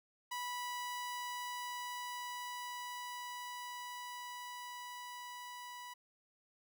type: tone with level ramp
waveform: sawtooth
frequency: 982 Hz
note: B5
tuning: 10 cents flat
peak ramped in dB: -35 to -43 dBFS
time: 0.31-5.94 s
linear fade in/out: 10 ms
effects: none